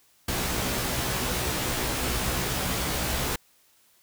pink noise with comb filter, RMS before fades -28 dBFS, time 0.28-3.36 s, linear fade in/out 5 ms, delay 16 ms, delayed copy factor +0.9, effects white hiss -62 dBFS RMS until 4.02 s

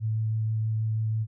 sine tone with vibrato, 110 Hz, A2, in tune, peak -24 dBFS, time 0-1.27 s, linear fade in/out 50 ms, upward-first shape triangle, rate 6.2 Hz, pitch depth 11 cents each way, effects none

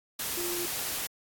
sine tone in noise, 349.6 Hz, F4, 2 cents sharp, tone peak -34 dBFS, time 0.37-0.66 s, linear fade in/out 5 ms, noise white, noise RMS -33 dBFS, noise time 0.19-1.07 s, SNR -4 dB, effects AAC 64 kbps

